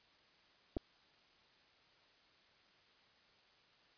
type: clicks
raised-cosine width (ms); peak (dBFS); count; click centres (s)
2; -26; 2; 0.767 / 0.77
effects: white hiss -68 dBFS RMS until 3.97 s + resampled to 11025 Hz